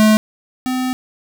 square tone pair in turn, 215.6 / 255.6 Hz, A3 / C4, -35 / -40 cents, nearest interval minor third, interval 295 cents, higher second, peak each -9 / -18 dBFS, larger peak first, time 0-0.17 / 0.66-0.93 s, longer second, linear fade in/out 0 ms, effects none

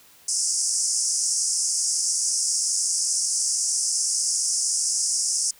pink band-pass noise, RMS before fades -24 dBFS, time 0.28-5.51 s, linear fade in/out 5 ms, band 5100 to 9900 Hz, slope 96 dB/octave, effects white hiss -53 dBFS RMS until 5.59 s

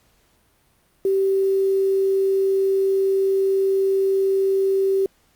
sine tone with quantisation, 387.6 Hz, G4, 20 cents flat, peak -16 dBFS, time 1.05-5.06 s, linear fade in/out 2 ms, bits 7, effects pink hiss -61 dBFS RMS until 5.35 s + Opus 48 kbps

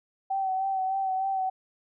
sine tone with vibrato, 766 Hz, G5, 40 cents flat, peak -25 dBFS, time 0.3-1.5 s, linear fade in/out 10 ms, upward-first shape sine, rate 3.3 Hz, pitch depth 30 cents each way, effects none

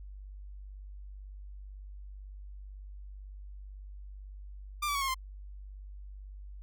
sawtooth tone with pitch steps, 1191 / 1153.1 / 1116.4 / 1080.9 / 1046.5 Hz, D6 / D6 / C#6 / C#6 / C6, +24 / -32 / +12 / -44 / 0 cents, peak -26 dBFS, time 4.82-5.145 s, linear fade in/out 10 ms, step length 65 ms, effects added 49 Hz sine -43 dBFS peak until 6.62 s

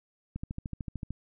click train, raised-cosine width 5 ms, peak -23 dBFS, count 11, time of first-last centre 0.36-1.106 s, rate 13.4 Hz, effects none

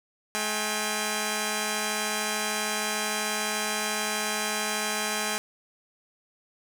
5% pulse tone pair together, 213.4 / 802 Hz, G#3 / G5, +47 / +39 cents, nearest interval octave + major seventh, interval 2292 cents, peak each -18 dBFS, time 0.35-5.38 s, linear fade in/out 0 ms, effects none

